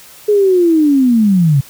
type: linear sweep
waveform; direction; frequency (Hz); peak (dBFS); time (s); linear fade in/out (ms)
sine; down; 425 to 130.5; -7; 0.28-1.61; 10
effects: white hiss -39 dBFS RMS until 1.69 s